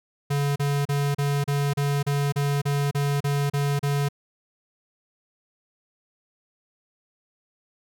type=tone bursts; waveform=square; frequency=142.4 Hz; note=C#3; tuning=47 cents sharp; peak=-22 dBFS; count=13; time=0.3-4.088 s; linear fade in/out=10 ms; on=260 ms; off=34 ms; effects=none